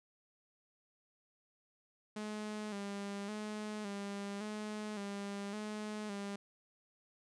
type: tone with vibrato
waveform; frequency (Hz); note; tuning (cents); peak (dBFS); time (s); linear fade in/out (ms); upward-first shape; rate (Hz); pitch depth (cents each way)
sawtooth; 206.3; G#3; -11; -36; 2.16-6.36; 5; square; 0.89; 49
effects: resampled to 22050 Hz